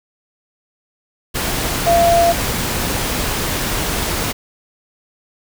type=tone in noise; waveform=sine; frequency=683 Hz; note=F5; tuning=39 cents flat; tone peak=-10 dBFS; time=1.86-2.33 s; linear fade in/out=20 ms; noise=pink; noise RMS=-20 dBFS; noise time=1.34-4.33 s; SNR=+7 dB; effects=none